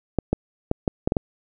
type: clicks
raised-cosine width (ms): 2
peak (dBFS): -6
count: 7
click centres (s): 0.187 / 0.33 / 0.714 / 0.878 / 1.075 / 1.121 / 1.168
effects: none